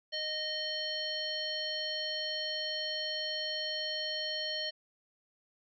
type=harmonic tone with a mistuned harmonic; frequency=618 Hz; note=D#5; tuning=12 cents flat; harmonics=1 / 3 / 5 / 7 / 9; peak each=-41 / -42 / -38 / -37 / -47 dBFS; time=0.12-4.71 s; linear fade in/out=20 ms; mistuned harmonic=9; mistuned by=-18 cents; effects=none